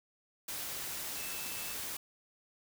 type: tone in noise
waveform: sine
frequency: 2637 Hz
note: E7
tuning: in tune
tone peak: -48 dBFS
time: 1.16-1.74 s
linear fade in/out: 5 ms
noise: white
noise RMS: -40 dBFS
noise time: 0.48-1.97 s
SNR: -11 dB
effects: none